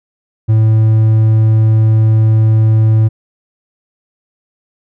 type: tone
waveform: triangle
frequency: 110 Hz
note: A2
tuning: in tune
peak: -4 dBFS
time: 0.48-3.09 s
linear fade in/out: 20 ms
effects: none